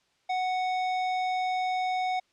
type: tone with hard clipping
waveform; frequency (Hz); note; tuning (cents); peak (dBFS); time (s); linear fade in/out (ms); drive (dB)
sine; 740; F#5; 0; -28; 0.29-2.2; 10; 14
effects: white hiss -69 dBFS RMS until 2.32 s + low-pass 5000 Hz 12 dB/octave